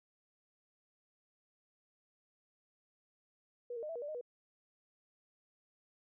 sine tone with pitch steps, 484.1 / 461.6 / 608 / 659 / 479.6 / 583 / 617 / 486.6 Hz, B4 / A#4 / D#5 / E5 / A#4 / D5 / D#5 / B4, -35 / -17 / -40 / -1 / +49 / -13 / -15 / -26 cents, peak -39 dBFS, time 3.7-4.212 s, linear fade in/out 5 ms, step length 64 ms, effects none

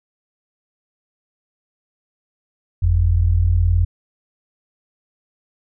sine tone pair together, 48.02 / 87.31 Hz, G1 / F2, -35 / 0 cents, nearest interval minor seventh, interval 1035 cents, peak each -17 / -14 dBFS, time 2.82-3.85 s, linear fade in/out 10 ms, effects none

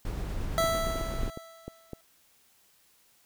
brown noise with tremolo, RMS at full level -32 dBFS, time 0.05-1.3 s, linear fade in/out 2 ms, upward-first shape triangle, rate 8.7 Hz, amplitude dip 25%
25% pulse tone with exponential decay, 659.3 Hz, E5, in tune, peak -19 dBFS, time 0.58-2.01 s, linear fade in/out 0 ms, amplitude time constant 310 ms
clicks, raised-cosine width 2 ms, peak -24 dBFS, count 12, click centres 0.605 / 0.641 / 0.75 / 0.87 / 0.957 / 1.011 / 1.138 / 1.233 / 1.278 / 1.374 / 1.68 / 1.933 s
effects white hiss -64 dBFS RMS until 3.25 s

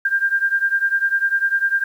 sine beating tone pair, 1591 / 1601 Hz, G6 / G6, +25 / +36 cents, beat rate 10 Hz, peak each -18 / -20 dBFS, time 0.05-1.84 s, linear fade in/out 5 ms, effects 8-bit

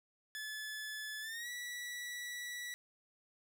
sawtooth tone with pitch glide, 1725 to 1947.5 Hz, A6 to B6, -35 to -25 cents, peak -38 dBFS, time 0.35-2.74 s, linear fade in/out 0 ms, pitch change +210 cents, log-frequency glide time 1.21-1.49 s, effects none

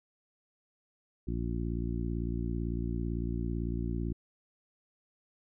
harmonic tone, 57.9 Hz, A#1, 11 cents flat, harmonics 1 / 2 / 3 / 4 / 5 / 6, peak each -34 / -37 / -39 / -40 / -41 / -42 dBFS, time 1.27-4.13 s, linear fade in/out 10 ms, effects none

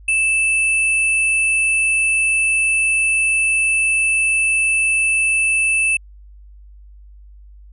sine tone pair together, 2637 / 9397 Hz, E7 / D9, 0 / 0 cents, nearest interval octave + minor seventh, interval 2200 cents, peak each -14 / -24 dBFS, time 0.08-5.97 s, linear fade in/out 5 ms, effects added 50 Hz sine -39 dBFS peak until 7.72 s

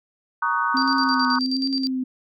sine chord, D# minor seventh, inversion second, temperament just, 933.4 / 1120.1 / 1244.5 / 1493.4 Hz, A#5 / C#6 / D#6 / F#6, +2 / +18 / 0 / +16 cents, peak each -25 dBFS, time 0.42-1.39 s, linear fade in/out 5 ms
sine tone with vibrato, 261.6 Hz, C4, in tune, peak -22 dBFS, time 0.74-2.04 s, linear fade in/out 10 ms, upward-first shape triangle, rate 1.3 Hz, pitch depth 58 cents each way
sine tone with tremolo, 4699 Hz, D8, in tune, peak -23 dBFS, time 0.77-1.87 s, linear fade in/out 0 ms, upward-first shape square, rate 9.4 Hz, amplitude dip 75%
effects none

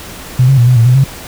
sine tone with pitch steps, 126.9 / 135.4 / 119.9 / 126.1 / 115.3 / 125.3 / 134.8 Hz, B2 / C#3 / A#2 / B2 / A#2 / B2 / C#3, +47 / -40 / +49 / +36 / -19 / +25 / -48 cents, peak -4 dBFS, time 0.39-1.041 s, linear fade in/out 5 ms, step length 93 ms, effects pink hiss -29 dBFS RMS until 1.27 s

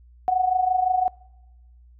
sine tone with amplitude modulation, 740 Hz, F#5, in tune, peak -15 dBFS, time 0.28-1.08 s, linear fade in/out 0 ms, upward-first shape sine, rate 25.8 Hz, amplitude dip 70%, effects noise-tail reverb RT60 1.0 s tail -23 dB re dry + added 60 Hz sine -48 dBFS peak until 1.99 s

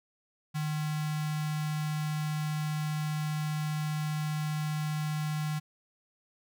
square tone with notch filter, 152.5 Hz, D#3, 34 cents flat, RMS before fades -32 dBFS, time 0.54-5.6 s, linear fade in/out 20 ms, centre 450 Hz, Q 1.1, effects none

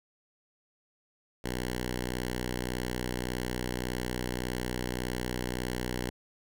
5% pulse tone with notch filter, 61.74 Hz, B1, in tune, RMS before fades -34 dBFS, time 1.44-6.1 s, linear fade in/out 5 ms, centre 660 Hz, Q 1.8, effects none

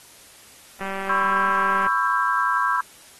click train, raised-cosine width 0.5 ms, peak -17 dBFS, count 206, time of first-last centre 0.81-1.867 s, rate 194 Hz
sine chord, C# half-diminished seventh, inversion third, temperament just, 997.9 / 1108.7 / 1330.5 / 1596.6 Hz, B5 / C#6 / E6 / G6, +18 / 0 / +16 / +31 cents, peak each -24 dBFS, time 1.09-2.81 s, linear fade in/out 5 ms
effects white hiss -48 dBFS RMS until 3.19 s + AAC 32 kbps

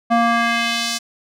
square tone with band-pass filter sweep, 233 Hz, A#3, 1 cent flat, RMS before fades -18 dBFS, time 0.1-0.99 s, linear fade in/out 20 ms, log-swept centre 780 to 5900 Hz, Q 1.2, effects none

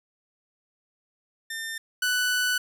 sawtooth tone pair in turn, 1800 / 1489.3 Hz, A6 / F#6, +39 / +11 cents, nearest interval minor third, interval 328 cents, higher first, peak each -28 / -19 dBFS, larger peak second, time 1.5-1.78 / 2.02-2.58 s, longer second, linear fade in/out 5 ms, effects none

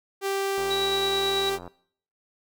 sawtooth tone, 392 Hz, G4, in tune, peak -21 dBFS, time 0.21-1.59 s, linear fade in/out 50 ms
click train, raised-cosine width 1 ms, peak -26 dBFS, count 98, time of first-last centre 0.58-1.677 s, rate 88.4 Hz
sine tone with tremolo, 3900 Hz, B7, 23 cents flat, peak -25 dBFS, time 0.7-1.5 s, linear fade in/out 10 ms, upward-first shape sine, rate 9.2 Hz, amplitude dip 30%
effects noise-tail reverb RT60 0.6 s tail -23 dB re dry

